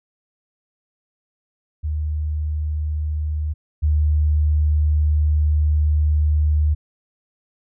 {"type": "tone pair in turn", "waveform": "sine", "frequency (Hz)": [76.2, 75.67], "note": ["D#2", "D#2"], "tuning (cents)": [-36, -48], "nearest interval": "unison", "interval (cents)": 12, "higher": "first", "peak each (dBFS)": [-20, -14], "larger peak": "second", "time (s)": [[1.83, 3.54], [3.82, 6.75]], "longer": "second", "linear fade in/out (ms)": 20, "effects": []}